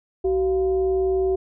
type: tone with frequency modulation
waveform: sine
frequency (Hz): 378.6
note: F#4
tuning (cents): +40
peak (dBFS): -18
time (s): 0.24-1.36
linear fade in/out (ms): 10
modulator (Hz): 317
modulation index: 0.41
effects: none